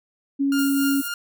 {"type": "tone", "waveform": "sine", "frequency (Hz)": 277.4, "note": "C#4", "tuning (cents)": 1, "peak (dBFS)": -18, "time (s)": [0.39, 1.02], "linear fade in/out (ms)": 20}
{"type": "tone with tremolo", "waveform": "sawtooth", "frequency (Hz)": 1408, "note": "F6", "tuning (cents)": 14, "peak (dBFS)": -21, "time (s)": [0.52, 1.14], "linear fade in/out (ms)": 2, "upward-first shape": "triangle", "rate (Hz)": 3.6, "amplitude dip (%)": 75}
{"type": "high-pass noise", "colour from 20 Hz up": "white", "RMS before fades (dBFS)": -32, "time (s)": [0.59, 1.08], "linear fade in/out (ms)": 0, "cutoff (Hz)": 7400, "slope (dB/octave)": 48}
{"effects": []}